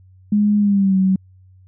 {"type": "tone with pitch glide", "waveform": "sine", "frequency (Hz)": [207.7, 189.36], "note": ["G#3", "F#3"], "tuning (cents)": [0, 40], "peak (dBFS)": -12, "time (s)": [0.32, 1.16], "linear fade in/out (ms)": 5, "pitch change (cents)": -160, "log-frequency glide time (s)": [0.58, 0.97], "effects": ["added 93 Hz sine -45 dBFS peak until 1.67 s"]}